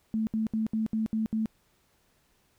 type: tone bursts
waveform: sine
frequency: 220 Hz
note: A3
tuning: in tune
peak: -25 dBFS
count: 7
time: 0.14-1.458 s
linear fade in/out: 0 ms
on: 130 ms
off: 68 ms
effects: pink hiss -68 dBFS RMS until 2.58 s